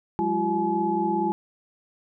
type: tone cluster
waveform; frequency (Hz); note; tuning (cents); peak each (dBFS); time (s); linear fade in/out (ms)
sine; 181.7 / 205.9 / 340.7 / 377.6 / 851; F#3 / G#3 / F4 / F#4 / G#5; -31 / -15 / -43 / +35 / +42; -33 / -29 / -26 / -34 / -25; 0.19-1.32; 0
effects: none